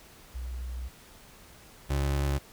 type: tone pair in turn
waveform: sine / 30% pulse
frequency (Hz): 61.9 / 69.77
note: B1 / C#2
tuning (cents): +5 / +12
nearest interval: major second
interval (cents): 207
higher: second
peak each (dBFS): -33 / -23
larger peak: second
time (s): 0.34-0.89 / 1.89-2.39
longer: first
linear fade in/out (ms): 20
effects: pink hiss -53 dBFS RMS until 2.52 s